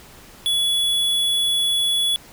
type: tone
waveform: square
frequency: 3400 Hz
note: G#7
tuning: 40 cents sharp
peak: -18 dBFS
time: 0.46-2.16 s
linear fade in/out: 0 ms
effects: pink hiss -45 dBFS RMS until 2.32 s